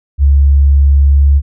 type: tone with pitch glide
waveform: sine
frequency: 70 to 70.45 Hz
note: C#2 to C#2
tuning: +18 to +29 cents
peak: -4 dBFS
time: 0.18-1.42 s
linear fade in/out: 50 ms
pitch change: +11 cents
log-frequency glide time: 1.08-1.29 s
effects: none